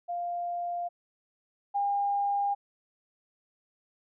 sine tone pair in turn, 698.5 / 805.9 Hz, F5 / G5, 0 / +48 cents, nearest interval major second, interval 248 cents, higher second, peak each -30 / -25 dBFS, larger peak second, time 0.08-0.89 / 1.74-2.55 s, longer neither, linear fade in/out 20 ms, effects none

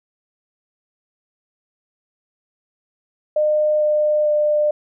sine tone with pitch steps, 607 / 603.2 / 599.3 Hz, D#5 / D5 / D5, -43 / +46 / +35 cents, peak -14 dBFS, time 3.36-4.71 s, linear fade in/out 5 ms, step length 450 ms, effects none

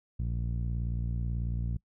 sawtooth tone with low-pass filter, 58.27 Hz, A#1, in tune, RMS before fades -32 dBFS, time 0.19-1.77 s, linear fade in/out 5 ms, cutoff 150 Hz, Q 1.6, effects noise-tail reverb RT60 0.1 s tail -23 dB re dry

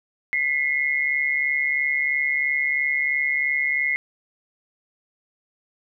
sine tone pair together, 2000 / 2143 Hz, B6 / C7, +21 / +41 cents, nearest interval minor second, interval 120 cents, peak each -23 / -22 dBFS, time 0.33-3.96 s, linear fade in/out 0 ms, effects none

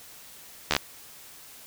slowing click train, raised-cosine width 0.2 ms, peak -4 dBFS, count 5, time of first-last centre 0.71-0.765 s, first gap 13 ms, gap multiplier 1.04, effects white hiss -48 dBFS RMS until 1.66 s

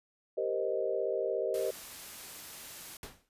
sine chord, C minor seventh, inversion second, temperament equal, 392 / 466.2 / 523.3 / 622.3 Hz, G4 / Bb4 / C5 / Eb5, 0 / 0 / 0 / 0 cents, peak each -35 dBFS, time 0.37-1.71 s, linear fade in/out 10 ms
white noise, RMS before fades -46 dBFS, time 1.54-2.97 s, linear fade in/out 2 ms
pink noise with exponential decay, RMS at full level -41 dBFS, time 3.03-3.29 s, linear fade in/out 1 ms, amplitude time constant 55 ms
effects resampled to 32000 Hz

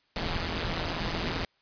pink noise with amplitude modulation, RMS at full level -27 dBFS, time 0.16-1.45 s, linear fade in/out 2 ms, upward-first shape sine, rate 168 Hz, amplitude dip 85%, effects white hiss -69 dBFS RMS until 1.61 s + resampled to 11025 Hz

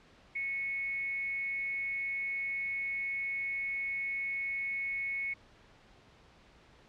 sine tone with frequency modulation, 2200 Hz, C#7, 14 cents flat, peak -32 dBFS, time 0.35-5.34 s, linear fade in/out 10 ms, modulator 266 Hz, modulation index 0.27, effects pink hiss -60 dBFS RMS until 6.88 s + low-pass 4000 Hz 12 dB/octave

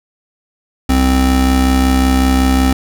square tone pair together, 65.4 / 261.6 Hz, C2 / C4, 0 / 0 cents, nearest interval 2 octaves, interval 2400 cents, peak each -13 dBFS, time 0.89-2.73 s, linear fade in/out 5 ms, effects none

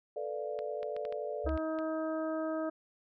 sine chord, B half-diminished seventh, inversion third, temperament equal, 440 / 493.9 / 587.3 / 698.5 Hz, A4 / B4 / D5 / F5, 0 / 0 / 0 / 0 cents, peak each -39 / -42 / -38 / -44 dBFS, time 0.16-1.49 s, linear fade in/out 5 ms
clicks, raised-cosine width 0.3 ms, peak -31 dBFS, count 8, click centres 0.59 / 0.83 / 0.965 / 1.052 / 1.125 / 1.492 / 1.576 / 1.788 s
sine tone, 70.3 Hz, C#2, 25 cents sharp, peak -32 dBFS, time 1.44-1.58 s, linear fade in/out 20 ms
harmonic tone, 317 Hz, D#4, 32 cents sharp, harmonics 1 / 2 / 3 / 4 / 5, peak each -35 / -35 / -49 / -43 / -49 dBFS, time 1.46-2.7 s, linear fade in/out 10 ms
effects none

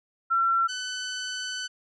sine / 15% pulse tone pair in turn, 1355 / 1504.2 Hz, E6 / F#6, +47 / +28 cents, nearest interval major second, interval 181 cents, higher second, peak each -20 / -24 dBFS, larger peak first, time 0.3-0.68 / 0.68-1.68 s, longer second, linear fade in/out 20 ms, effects resampled to 24000 Hz

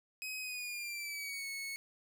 sawtooth tone with pitch glide, 2529 to 2202 Hz, D#7 to C#7, +28 to -12 cents, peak -36 dBFS, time 0.22-1.76 s, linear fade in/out 0 ms, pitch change -240 cents, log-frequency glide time 0.4-1.48 s, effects none

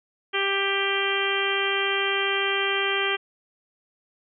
harmonic tone, 394.2 Hz, G4, 10 cents sharp, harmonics 1 / 2 / 3 / 4 / 5 / 6 / 7 / 8, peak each -28 / -34 / -31 / -30 / -30 / -30 / -32 / -29 dBFS, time 0.33-3.17 s, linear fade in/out 20 ms, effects none

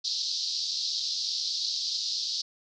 pink band-pass noise, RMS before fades -31 dBFS, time 0.04-2.42 s, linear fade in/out 10 ms, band 4000 to 5300 Hz, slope 48 dB/octave, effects none

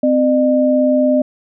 sine tone pair together, 258.6 / 604.8 Hz, C4 / D#5, -20 / -49 cents, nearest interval octave + minor third, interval 1471 cents, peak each -13 dBFS, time 0.03-1.22 s, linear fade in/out 5 ms, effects none

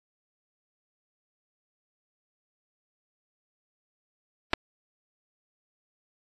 clicks, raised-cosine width 0.3 ms, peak -6 dBFS, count 2, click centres 4.533 / 4.536 s, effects AAC 32 kbps

